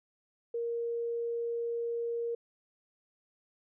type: tone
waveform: sine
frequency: 468 Hz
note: A#4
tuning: 7 cents sharp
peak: -31 dBFS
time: 0.54-2.35 s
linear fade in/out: 5 ms
effects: none